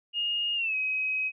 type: tone with pitch glide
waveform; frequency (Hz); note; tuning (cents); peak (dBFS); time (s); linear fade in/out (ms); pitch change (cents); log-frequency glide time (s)
sine; 2847 to 2536; F7 to D#7; +33 to +32; -26; 0.13-1.32; 50; -201; 0.55-0.75
effects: none